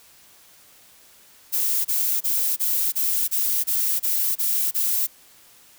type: noise bursts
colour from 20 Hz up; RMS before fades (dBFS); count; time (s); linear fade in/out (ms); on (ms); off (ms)
violet; -22; 10; 1.52-5.072; 20; 330; 28
effects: white hiss -52 dBFS RMS until 5.78 s